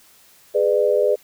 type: chord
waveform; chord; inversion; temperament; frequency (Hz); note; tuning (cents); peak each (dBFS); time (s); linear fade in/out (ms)
sine; G# diminished; none; just; 415.3 / 498.4 / 598; G#4 / B4 / D5; 0 / +16 / +31; -19; 0.54-1.16; 20
effects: white hiss -52 dBFS RMS until 1.23 s